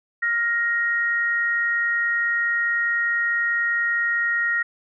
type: tone pair together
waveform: sine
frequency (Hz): 1405 / 1875.4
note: F6 / A#6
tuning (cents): +10 / +10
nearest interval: perfect fourth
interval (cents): 500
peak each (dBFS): -26 / -20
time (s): 0.22-4.63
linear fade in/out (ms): 10
effects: none